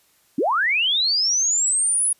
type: linear sweep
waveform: sine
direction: up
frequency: 223 to 10470 Hz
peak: -17 dBFS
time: 0.38-2.13 s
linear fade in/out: 5 ms
effects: white hiss -60 dBFS RMS until 2.19 s + resampled to 32000 Hz